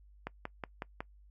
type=click train; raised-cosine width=0.5 ms; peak=-22 dBFS; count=5; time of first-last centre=0.27-1.005 s; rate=5.44 Hz; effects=noise-tail reverb RT60 0.1 s tail -23 dB re dry + added 50 Hz sine -56 dBFS peak until 1.3 s